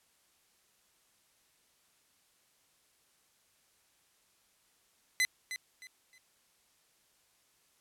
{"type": "tone with echo", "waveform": "sawtooth", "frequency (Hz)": 2023, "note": "B6", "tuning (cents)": 41, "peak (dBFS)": -22, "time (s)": [5.2, 5.25], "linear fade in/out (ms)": 0, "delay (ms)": 310, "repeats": 3, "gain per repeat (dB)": -11, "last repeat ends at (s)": 6.18, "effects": ["white hiss -70 dBFS RMS until 7.8 s", "low-pass 12000 Hz 12 dB/octave"]}